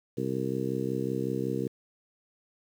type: harmonic tone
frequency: 65.41 Hz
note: C2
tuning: in tune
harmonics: 2 / 3 / 4 / 5 / 6 / 7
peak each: -35 / -35 / -35 / -35 / -35 / -35 dBFS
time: 0.17-1.68 s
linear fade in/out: 10 ms
effects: 9-bit